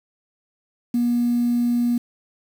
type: tone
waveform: sine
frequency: 240 Hz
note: B3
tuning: 49 cents flat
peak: -16 dBFS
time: 0.94-1.98 s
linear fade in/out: 5 ms
effects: tanh soft clip ceiling -13 dBFS + 7-bit